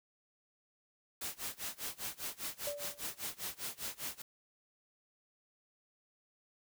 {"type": "noise with tremolo", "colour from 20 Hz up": "white", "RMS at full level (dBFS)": -39, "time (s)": [1.21, 4.22], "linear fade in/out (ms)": 5, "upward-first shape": "sine", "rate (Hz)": 5, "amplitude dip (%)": 95}
{"type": "tone with exponential decay", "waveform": "sine", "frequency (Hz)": 579, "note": "D5", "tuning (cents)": -25, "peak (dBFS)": -35, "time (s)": [2.67, 3.18], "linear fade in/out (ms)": 2, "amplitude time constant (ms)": 110}
{"effects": []}